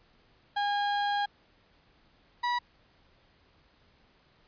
35% pulse tone pair in turn, 816 / 970.4 Hz, G#5 / B5, -31 / -31 cents, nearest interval minor third, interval 300 cents, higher second, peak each -25 dBFS, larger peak neither, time 0.56-1.26 / 2.43-2.59 s, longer first, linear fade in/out 10 ms, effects pink hiss -64 dBFS RMS until 4.47 s + resampled to 11025 Hz

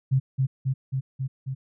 sine tone with echo, 132.7 Hz, C3, 25 cents sharp, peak -17 dBFS, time 0.11-0.2 s, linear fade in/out 20 ms, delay 270 ms, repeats 5, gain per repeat -2 dB, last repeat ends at 1.55 s, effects none

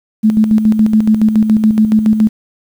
sine tone with tremolo, 216.7 Hz, A3, 26 cents flat, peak -5 dBFS, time 0.23-2.29 s, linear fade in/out 20 ms, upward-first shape square, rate 7.1 Hz, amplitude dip 55%, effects 7-bit

